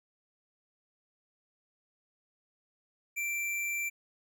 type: tone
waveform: square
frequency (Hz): 2349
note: D7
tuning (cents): 0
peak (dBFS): -32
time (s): 3.16-3.9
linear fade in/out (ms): 20
effects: none